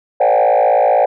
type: tone with frequency modulation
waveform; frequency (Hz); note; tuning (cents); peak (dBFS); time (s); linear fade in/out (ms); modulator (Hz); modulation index
sine; 659.3; E5; 0; -7; 0.2-1.06; 10; 55.9; 2.7
effects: tanh soft clip ceiling -7 dBFS